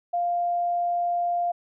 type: tone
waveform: sine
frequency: 698.5 Hz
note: F5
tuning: in tune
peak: -22 dBFS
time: 0.13-1.52 s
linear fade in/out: 10 ms
effects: none